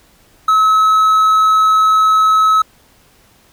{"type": "tone", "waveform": "triangle", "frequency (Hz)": 1289, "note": "E6", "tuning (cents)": -39, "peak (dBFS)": -6, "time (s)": [0.48, 2.62], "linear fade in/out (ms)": 5, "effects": ["pink hiss -50 dBFS RMS until 3.52 s"]}